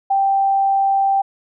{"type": "tone", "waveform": "sine", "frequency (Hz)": 784, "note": "G5", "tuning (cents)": 0, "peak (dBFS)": -13, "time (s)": [0.1, 1.22], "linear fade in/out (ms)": 10, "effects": []}